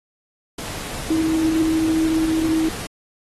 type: tone in noise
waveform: sine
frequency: 320.3 Hz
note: E4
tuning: 50 cents flat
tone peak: -16 dBFS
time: 1.1-2.69 s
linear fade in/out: 5 ms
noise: pink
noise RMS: -31 dBFS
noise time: 0.58-2.87 s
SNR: +12 dB
effects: AAC 32 kbps

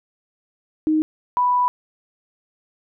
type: tone pair in turn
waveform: sine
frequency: 311.1 / 987.7 Hz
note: D#4 / B5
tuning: 0 / 0 cents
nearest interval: octave + minor sixth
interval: 2000 cents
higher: second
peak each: -15 dBFS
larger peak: neither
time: 0.87-1.02 / 1.37-1.68 s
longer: second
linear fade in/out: 0 ms
effects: none

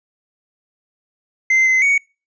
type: tone with pitch steps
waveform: triangle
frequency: 2075 / 2055 / 2236 Hz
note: C7 / C7 / C#7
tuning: -15 / -32 / +14 cents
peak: -10 dBFS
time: 1.5-1.98 s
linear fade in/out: 5 ms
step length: 160 ms
effects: noise-tail reverb RT60 0.3 s tail -24 dB re dry + resampled to 16000 Hz

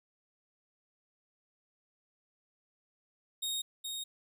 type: tone with echo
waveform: sawtooth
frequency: 3729 Hz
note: A#7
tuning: in tune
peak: -30 dBFS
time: 3.42-3.62 s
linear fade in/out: 10 ms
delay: 420 ms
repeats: 1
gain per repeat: -4 dB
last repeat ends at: 4.04 s
effects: none

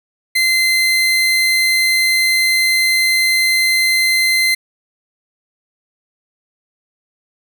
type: tone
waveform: 30% pulse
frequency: 2070 Hz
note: C7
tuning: 19 cents flat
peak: -9 dBFS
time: 0.35-4.55 s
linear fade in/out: 10 ms
effects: none

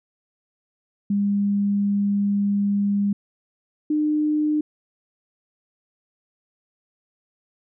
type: tone pair in turn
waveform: sine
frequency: 201.9 / 302.6 Hz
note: G#3 / D#4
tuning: -49 / -48 cents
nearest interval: perfect fifth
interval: 701 cents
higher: second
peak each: -18 dBFS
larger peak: neither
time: 1.1-3.13 / 3.9-4.61 s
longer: first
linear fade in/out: 5 ms
effects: none

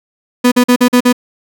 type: tone bursts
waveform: 35% pulse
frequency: 247 Hz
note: B3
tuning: in tune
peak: -4 dBFS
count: 6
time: 0.44-1.128 s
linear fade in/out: 10 ms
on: 78 ms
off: 44 ms
effects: none

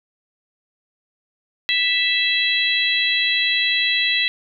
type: harmonic tone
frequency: 659.3 Hz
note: E5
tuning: in tune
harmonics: 3 / 4 / 5 / 6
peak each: -22 / -22 / -22 / -22 dBFS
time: 1.69-4.28 s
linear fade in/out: 0 ms
effects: none

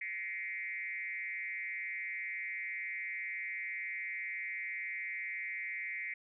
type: tone with frequency modulation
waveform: sine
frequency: 2093 Hz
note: C7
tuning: in tune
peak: -37 dBFS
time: 0.01-6.14 s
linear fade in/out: 5 ms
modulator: 184 Hz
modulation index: 1.2
effects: none

